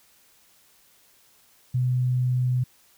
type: tone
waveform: sine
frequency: 125.9 Hz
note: B2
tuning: 34 cents sharp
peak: -20 dBFS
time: 1.74-2.64 s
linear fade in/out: 10 ms
effects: white hiss -59 dBFS RMS until 2.97 s